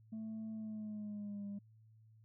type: tone with pitch glide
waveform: sine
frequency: 220 to 201.7 Hz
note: A3 to G3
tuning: 0 to +50 cents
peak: -39 dBFS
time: 0.12-1.59 s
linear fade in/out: 10 ms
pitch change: -150 cents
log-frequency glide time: 0.52-1.45 s
effects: tanh soft clip ceiling -40 dBFS + added 110 Hz sine -61 dBFS peak until 2.24 s